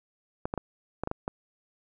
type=clicks; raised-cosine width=1 ms; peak=-16 dBFS; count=7; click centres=0.455 / 0.539 / 0.577 / 1.036 / 1.074 / 1.114 / 1.279 s; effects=none